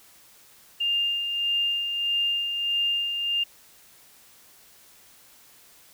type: tone with tremolo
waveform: sine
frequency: 2805 Hz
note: F7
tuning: 7 cents sharp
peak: -21 dBFS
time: 0.8-3.44 s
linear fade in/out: 10 ms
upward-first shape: sine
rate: 1.6 Hz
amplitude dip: 45%
effects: white hiss -54 dBFS RMS until 5.93 s